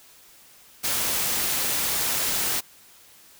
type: noise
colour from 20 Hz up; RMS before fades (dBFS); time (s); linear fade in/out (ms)
white; -25; 0.83-2.61; 20
effects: white hiss -52 dBFS RMS until 3.39 s